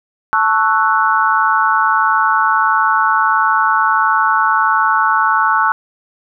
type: chord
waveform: sine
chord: F# minor seventh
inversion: first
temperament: equal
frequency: 880 / 1108.7 / 1318.5 / 1480 Hz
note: A5 / C#6 / E6 / F#6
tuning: 0 / 0 / 0 / 0 cents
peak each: -16 dBFS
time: 0.33-5.72 s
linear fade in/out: 0 ms
effects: none